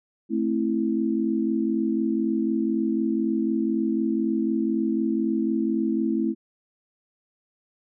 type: chord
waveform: sine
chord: A minor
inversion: none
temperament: just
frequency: 220 / 264 / 330 Hz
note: A3 / C4 / E4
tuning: 0 / +16 / +2 cents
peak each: -25 / -27 / -25 dBFS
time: 0.29-6.35 s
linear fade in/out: 50 ms
effects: none